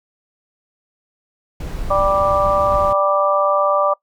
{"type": "noise", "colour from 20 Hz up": "brown", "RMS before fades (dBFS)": -26, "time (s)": [1.6, 2.93], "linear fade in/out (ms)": 5}
{"type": "harmonic tone", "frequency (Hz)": 196, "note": "G3", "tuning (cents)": 0, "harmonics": [3, 4, 5, 6], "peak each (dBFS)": [-16, -23, -24, -17], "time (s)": [1.9, 3.94], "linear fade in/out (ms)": 10}
{"effects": ["noise-tail reverb RT60 0.1 s tail -22 dB re dry"]}